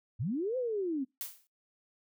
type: linear two-way sweep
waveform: sine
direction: up then down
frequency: 90.5 to 523.3 to 251.6 Hz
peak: -30 dBFS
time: 0.19-1.05 s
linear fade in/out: 20 ms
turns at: 0.57 s
type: noise with exponential decay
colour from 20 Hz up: blue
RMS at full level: -35 dBFS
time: 1.21-1.47 s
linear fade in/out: 0 ms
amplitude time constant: 55 ms
effects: noise-tail reverb RT60 0.2 s tail -23 dB re dry